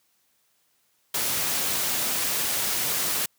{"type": "noise", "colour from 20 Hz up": "white", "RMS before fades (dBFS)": -26, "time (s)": [1.14, 3.26], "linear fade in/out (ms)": 5, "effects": ["white hiss -68 dBFS RMS until 3.38 s", "high-pass 80 Hz 12 dB/octave"]}